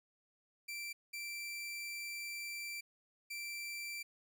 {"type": "tone bursts at uneven times", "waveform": "sawtooth", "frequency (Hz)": 2345, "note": "D7", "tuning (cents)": -3, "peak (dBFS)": -38, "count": 3, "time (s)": [[0.68, 0.93], [1.13, 2.81], [3.3, 4.03]], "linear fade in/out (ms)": 10, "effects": []}